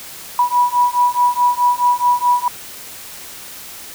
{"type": "beating tone pair", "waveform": "sine", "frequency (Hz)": [975, 979.7], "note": ["B5", "B5"], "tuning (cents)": [-23, -14], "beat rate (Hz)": 4.7, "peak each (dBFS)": -15, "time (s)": [0.39, 2.48], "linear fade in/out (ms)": 2, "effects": ["white hiss -34 dBFS RMS until 3.94 s"]}